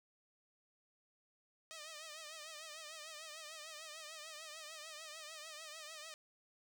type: tone with vibrato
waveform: 5% pulse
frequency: 622.3 Hz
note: D#5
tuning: in tune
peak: -37 dBFS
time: 1.71-6.14 s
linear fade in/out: 0 ms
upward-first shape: triangle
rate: 6.7 Hz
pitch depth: 100 cents each way
effects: none